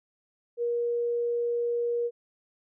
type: tone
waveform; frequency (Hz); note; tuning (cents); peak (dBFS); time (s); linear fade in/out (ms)
sine; 474.9; A#4; +32; -25; 0.57-2.11; 50
effects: none